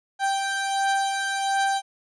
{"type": "beating tone pair", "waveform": "30% pulse", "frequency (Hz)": [784, 785.4], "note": ["G5", "G5"], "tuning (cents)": [0, 3], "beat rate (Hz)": 1.4, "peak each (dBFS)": [-21, -26], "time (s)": [0.19, 1.82], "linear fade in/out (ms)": 50, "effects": ["resampled to 24000 Hz"]}